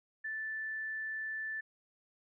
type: tone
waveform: sine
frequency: 1758 Hz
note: A6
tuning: 2 cents flat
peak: -36 dBFS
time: 0.24-1.61 s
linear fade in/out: 10 ms
effects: none